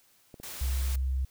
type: clicks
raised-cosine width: 2 ms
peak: -32 dBFS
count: 2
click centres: 0.342 / 0.4 s
type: noise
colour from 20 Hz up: white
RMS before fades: -41 dBFS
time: 0.43-0.96 s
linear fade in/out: 5 ms
type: tone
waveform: sine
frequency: 65.7 Hz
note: C2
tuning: 8 cents sharp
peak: -26 dBFS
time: 0.61-1.25 s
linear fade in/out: 5 ms
effects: white hiss -64 dBFS RMS until 1.3 s